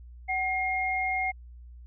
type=tone pair together; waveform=sine; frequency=752.4 / 2135 Hz; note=F#5 / C7; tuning=+29 / +34 cents; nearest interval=octave + tritone; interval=1805 cents; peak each=-29 / -28 dBFS; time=0.28-1.32 s; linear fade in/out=20 ms; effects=added 60 Hz sine -44 dBFS peak until 1.86 s